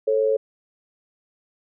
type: tone pair together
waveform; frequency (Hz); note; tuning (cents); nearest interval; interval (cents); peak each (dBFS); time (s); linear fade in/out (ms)
sine; 439.5 / 546; A4 / C#5; -2 / -26; major third; 376; -19 / -21; 0.07-0.37; 10
effects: none